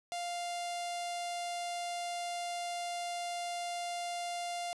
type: tone with notch filter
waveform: sawtooth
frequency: 698.5 Hz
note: F5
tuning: in tune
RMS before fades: -38 dBFS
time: 0.12-4.73 s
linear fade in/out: 0 ms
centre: 1500 Hz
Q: 1.6
effects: resampled to 24000 Hz + 11-bit